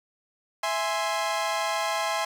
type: chord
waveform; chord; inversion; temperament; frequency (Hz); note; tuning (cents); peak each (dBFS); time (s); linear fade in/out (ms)
sawtooth; E augmented; none; equal; 659.3 / 830.6 / 1046.5; E5 / G#5 / B#5; 0 / 0 / 0; -26; 0.63-2.25; 5
effects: low-pass 9000 Hz 12 dB/octave + 8-bit